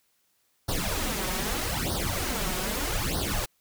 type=noise with flanger; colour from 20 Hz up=pink; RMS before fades=-29 dBFS; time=0.68-3.46 s; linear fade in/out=10 ms; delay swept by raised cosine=0.2 to 5.5 ms; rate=0.8 Hz; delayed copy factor=+0.95; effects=white hiss -70 dBFS RMS until 3.6 s